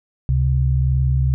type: tone pair together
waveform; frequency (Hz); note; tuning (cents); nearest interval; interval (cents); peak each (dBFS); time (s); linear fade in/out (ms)
sine; 69.3 / 131.31; C#2 / C3; 0 / +7; major seventh; 1107; -17; 0.29-1.34; 0
effects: none